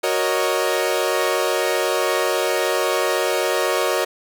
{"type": "chord", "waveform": "sawtooth", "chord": "D# minor seventh", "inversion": "first", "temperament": "equal", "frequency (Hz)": [370, 466.2, 554.4, 622.3], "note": ["F#4", "A#4", "C#5", "D#5"], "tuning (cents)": [0, 0, 0, 0], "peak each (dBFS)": -20, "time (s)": [0.03, 4.05], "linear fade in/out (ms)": 10, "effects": []}